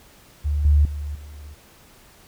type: tone with level steps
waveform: sine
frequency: 73.42 Hz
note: D2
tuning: in tune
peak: -19 / -12 / -26 / -36 dBFS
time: 0.44-1.55 s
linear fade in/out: 20 ms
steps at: 0.65 / 0.85 / 1.15 s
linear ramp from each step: 2 ms
effects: pink hiss -51 dBFS RMS until 2.27 s